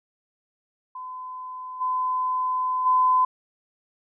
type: tone with level steps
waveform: sine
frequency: 1017 Hz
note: C6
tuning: 50 cents flat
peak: -33 / -22 / -16 dBFS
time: 0.95-3.25 s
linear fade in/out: 5 ms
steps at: 1.8 / 2.85 s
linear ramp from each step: 20 ms
effects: none